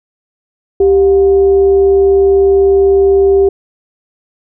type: tone with frequency modulation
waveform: sine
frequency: 392 Hz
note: G4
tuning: in tune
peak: -5 dBFS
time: 0.8-3.49 s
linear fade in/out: 5 ms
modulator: 324 Hz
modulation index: 0.24
effects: none